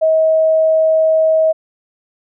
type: tone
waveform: sine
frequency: 637 Hz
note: D#5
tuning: 41 cents sharp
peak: -9 dBFS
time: 0.01-1.53 s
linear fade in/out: 20 ms
effects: none